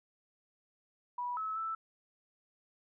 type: tone with pitch steps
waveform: sine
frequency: 977 / 1295 / 1321 Hz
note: B5 / E6 / E6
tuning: -19 / -31 / +3 cents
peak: -34 dBFS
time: 1.18-1.75 s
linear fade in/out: 5 ms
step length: 190 ms
effects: none